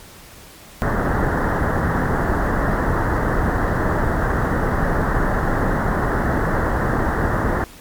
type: low-pass noise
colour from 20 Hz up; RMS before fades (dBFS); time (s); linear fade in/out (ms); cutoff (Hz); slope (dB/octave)
pink; -19; 0.82-7.64; 0; 1900; 96
effects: pink hiss -42 dBFS RMS until 7.8 s + MP3 96 kbps